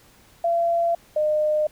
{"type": "tone pair in turn", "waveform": "sine", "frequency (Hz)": [680, 608.8], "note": ["F5", "D#5"], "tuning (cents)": [-46, -38], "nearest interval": "major second", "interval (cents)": 192, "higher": "first", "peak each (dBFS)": -18, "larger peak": "neither", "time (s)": [[0.44, 0.95], [1.16, 1.67]], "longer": "neither", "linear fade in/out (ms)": 5, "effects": ["pink hiss -54 dBFS RMS until 1.71 s"]}